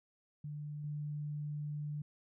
sine tone with level steps, 148.3 Hz, D3, 17 cents sharp, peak -40 / -37 dBFS, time 0.44-2.02 s, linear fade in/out 5 ms, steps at 0.84 s, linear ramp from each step 2 ms, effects none

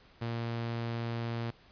sawtooth tone, 116.54 Hz, A#2, in tune, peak -29 dBFS, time 0.21-1.51 s, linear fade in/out 10 ms, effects pink hiss -60 dBFS RMS until 1.71 s + resampled to 11025 Hz

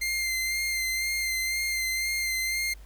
sawtooth tone with vibrato, 2094 Hz, C7, 1 cent sharp, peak -23 dBFS, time 0.01-2.74 s, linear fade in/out 10 ms, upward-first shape sine, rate 2 Hz, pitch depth 22 cents each way, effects added 50 Hz sine -44 dBFS peak until 2.85 s + pink hiss -58 dBFS RMS until 2.85 s

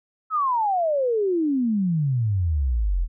sine exponential sweep, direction down, 1316 to 39.01 Hz, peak -19 dBFS, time 0.3-3.08 s, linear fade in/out 50 ms, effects none

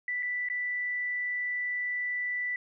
sine tone with dropouts, 1975.5 Hz, B6, in tune, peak -29 dBFS, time 0.08-2.56 s, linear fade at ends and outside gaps 2 ms, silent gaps 0.226-0.229 / 0.487-0.499 s, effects none

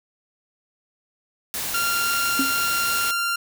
white noise, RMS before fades -28 dBFS, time 1.54-3.11 s, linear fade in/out 0 ms
sawtooth tone, 1387 Hz, F6, 12 cents flat, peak -18 dBFS, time 1.74-3.36 s, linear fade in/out 5 ms
sine tone with exponential decay, 270 Hz, C#4, 45 cents flat, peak -17 dBFS, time 2.39-2.57 s, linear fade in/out 5 ms, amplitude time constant 37 ms
effects none

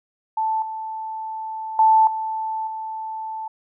sine tone with level steps, 880 Hz, A5, in tune, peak -19 / -27 / -11 / -23 / -27 dBFS, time 0.37-3.48 s, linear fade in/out 5 ms, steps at 0.62 / 1.79 / 2.07 / 2.67 s, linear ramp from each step 2 ms, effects none

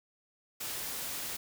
white noise, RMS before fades -38 dBFS, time 0.6-1.37 s, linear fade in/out 10 ms, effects none

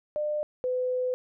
sine tone pair in turn, 600 / 504.5 Hz, D5 / B4, +37 / +37 cents, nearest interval minor third, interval 300 cents, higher first, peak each -26 / -25 dBFS, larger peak second, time 0.16-0.43 / 0.64-1.14 s, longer second, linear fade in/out 0 ms, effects none

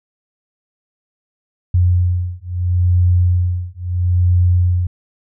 sine beating tone pair, 88.8 / 89.55 Hz, F2 / F2, +29 / +44 cents, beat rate 0.75 Hz, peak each -15 dBFS, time 1.74-4.87 s, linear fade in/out 5 ms, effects none

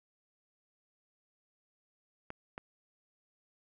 clicks, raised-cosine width 0.5 ms, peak -26 dBFS, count 2, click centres 2.304 / 2.579 s, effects none

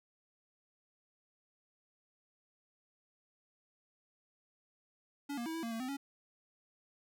square tone with pitch steps, 284.5 / 236.6 / 323.2 / 328.5 / 230.8 / 226.2 / 256.1 / 278.2 Hz, C#4 / A#3 / E4 / E4 / A#3 / A3 / C4 / C#4, +45 / +26 / -34 / -6 / -17 / +48 / -37 / +6 cents, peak -38 dBFS, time 5.29-5.97 s, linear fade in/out 10 ms, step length 85 ms, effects none

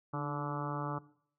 harmonic tone with a mistuned harmonic, 144.9 Hz, D3, 23 cents flat, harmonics 1 / 2 / 3 / 4 / 5 / 6 / 7 / 8 / 9 / 10, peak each -37 / -41 / -47 / -45 / -48 / -43 / -47 / -42 / -45 / -53 dBFS, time 0.13-0.99 s, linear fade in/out 10 ms, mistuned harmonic 2, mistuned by +50 cents, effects noise-tail reverb RT60 0.6 s tail -19 dB re dry

